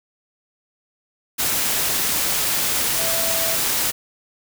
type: tone in noise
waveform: sine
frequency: 659.3 Hz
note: E5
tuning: in tune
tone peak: -28 dBFS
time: 2.98-3.56 s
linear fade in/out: 20 ms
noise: white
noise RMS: -21 dBFS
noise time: 1.38-3.92 s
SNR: -10 dB
effects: none